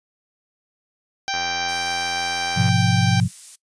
harmonic tone, 784 Hz, G5, in tune, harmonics 1 / 2 / 3 / 4 / 5 / 6 / 7 / 8, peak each -26 / -29 / -31 / -32 / -33 / -34 / -34 / -35 dBFS, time 1.28-3.2 s, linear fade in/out 0 ms
click train, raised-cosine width 0.5 ms, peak -18 dBFS, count 118, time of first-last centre 1.34-2.689 s, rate 86.7 Hz
violet noise, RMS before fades -34 dBFS, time 1.68-3.56 s, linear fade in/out 10 ms
sine chord, F diminished, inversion first, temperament just, 104.77 / 125.72 / 174.61 Hz, Ab2 / Cb3 / F3, +16 / +31 / 0 cents, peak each -20 dBFS, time 2.56-3.28 s, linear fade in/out 20 ms
effects noise-tail reverb RT60 0.1 s tail -20 dB re dry + resampled to 22050 Hz

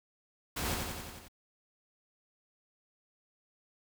pink noise with echo, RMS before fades -35 dBFS, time 0.56-0.75 s, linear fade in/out 10 ms, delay 89 ms, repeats 6, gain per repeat -3 dB, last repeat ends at 1.284 s, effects none

